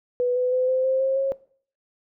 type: tone with pitch steps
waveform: sine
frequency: 493.5 / 501.3 / 509.1 / 517.1 / 525.3 / 533.5 / 541.9 Hz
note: B4 / B4 / C5 / C5 / C5 / C5 / C#5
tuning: -1 / +26 / -47 / -20 / +7 / +34 / -39 cents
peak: -19 dBFS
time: 0.2-1.32 s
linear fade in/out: 0 ms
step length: 160 ms
effects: noise-tail reverb RT60 0.5 s tail -20 dB re dry